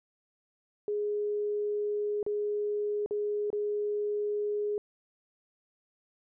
sine tone with dropouts, 415.7 Hz, G#4, 2 cents sharp, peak -28 dBFS, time 0.88-4.78 s, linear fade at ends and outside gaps 1 ms, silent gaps 2.229-2.264 / 3.061-3.109 / 3.503-3.529 s, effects none

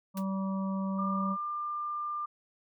harmonic tone, 192.8 Hz, G3, 28 cents flat, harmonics 1 / 3 / 5 / 6, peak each -30 / -42 / -43 / -43 dBFS, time 0.14-1.37 s, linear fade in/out 50 ms
white noise with exponential decay, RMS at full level -40 dBFS, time 0.17-0.25 s, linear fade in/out 2 ms, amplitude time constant 17 ms
sine tone, 1195 Hz, D6, 30 cents sharp, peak -32 dBFS, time 0.98-2.26 s, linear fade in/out 10 ms
effects none

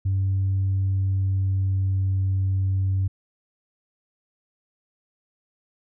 sine tone with pitch glide, 96.3 to 95.63 Hz, G2 to G2, -30 to -42 cents, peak -18 dBFS, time 0.05-3.08 s, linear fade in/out 10 ms, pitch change -12 cents, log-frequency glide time 0.71-2.14 s, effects tanh soft clip ceiling -17 dBFS

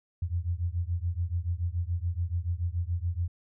sine beating tone pair, 83.8 / 90.8 Hz, E2 / F#2, +29 / -32 cents, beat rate 7 Hz, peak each -30 / -31 dBFS, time 0.22-3.28 s, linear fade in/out 5 ms, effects none

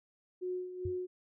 sine tone with tremolo, 364.5 Hz, F#4, 26 cents flat, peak -33 dBFS, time 0.41-1.07 s, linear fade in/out 20 ms, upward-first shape sine, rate 2.4 Hz, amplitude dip 65%
sine tone with exponential decay, 92.5 Hz, F#2, in tune, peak -32 dBFS, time 0.85-0.99 s, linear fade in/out 5 ms, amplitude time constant 29 ms
effects none

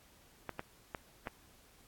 clicks, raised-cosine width 0.5 ms, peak -23 dBFS, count 4, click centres 0.493 / 0.594 / 0.948 / 1.272 s, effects pink hiss -63 dBFS RMS until 1.87 s + AAC 64 kbps

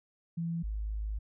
sine tone pair in turn, 167.5 / 52.76 Hz, E3 / G#1, +28 / +28 cents, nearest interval octave + minor sixth, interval 2000 cents, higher first, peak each -31 / -32 dBFS, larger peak first, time 0.37-0.63 / 0.63-1.19 s, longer second, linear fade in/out 10 ms, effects none

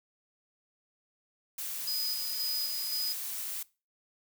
blue noise, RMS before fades -37 dBFS, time 1.58-3.63 s, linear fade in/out 5 ms
square tone with tremolo, 4978 Hz, D#8, in tune, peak -31 dBFS, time 1.87-3.13 s, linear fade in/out 10 ms, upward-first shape square, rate 1.9 Hz, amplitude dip 40%
effects noise-tail reverb RT60 0.3 s tail -21 dB re dry

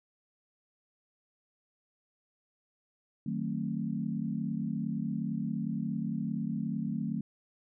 sine chord, D# diminished seventh, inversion none, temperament just, 155.56 / 186.68 / 224 / 268.8 Hz, D#3 / F#3 / A3 / C4, 0 / +16 / +31 / +47 cents, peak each -37 / -36 / -34 / -40 dBFS, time 3.26-7.21 s, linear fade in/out 5 ms, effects none

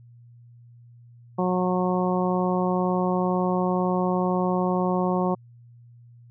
harmonic tone, 182.2 Hz, F#3, 26 cents flat, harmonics 1 / 2 / 3 / 4 / 5 / 6, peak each -24 / -27 / -29 / -30 / -31 / -32 dBFS, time 1.38-5.35 s, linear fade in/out 10 ms, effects added 119 Hz sine -47 dBFS peak until 6.3 s

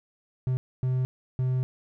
triangle tone bursts at uneven times, 128.4 Hz, C3, 32 cents flat, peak -21 dBFS, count 3, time 0.47-0.57 / 0.83-1.05 / 1.39-1.63 s, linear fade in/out 0 ms, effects none

